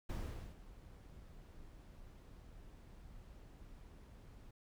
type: noise with ADSR envelope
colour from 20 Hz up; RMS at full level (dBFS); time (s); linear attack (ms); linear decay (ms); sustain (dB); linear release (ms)
brown; -40; 0.09-4.51; 8; 450; -16; 4
effects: none